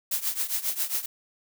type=noise with tremolo; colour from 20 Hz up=blue; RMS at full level=-25 dBFS; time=0.11-1.06 s; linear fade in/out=5 ms; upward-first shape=triangle; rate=7.4 Hz; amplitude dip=90%; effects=none